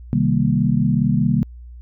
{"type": "chord", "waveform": "sine", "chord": "C minor seventh", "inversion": "none", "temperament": "equal", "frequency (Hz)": [130.81, 155.56, 196, 233.1], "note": ["C3", "Eb3", "G3", "Bb3"], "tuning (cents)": [0, 0, 0, 0], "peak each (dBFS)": -20, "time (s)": [0.13, 1.43], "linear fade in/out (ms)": 0, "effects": ["added 60 Hz sine -35 dBFS peak until 1.81 s"]}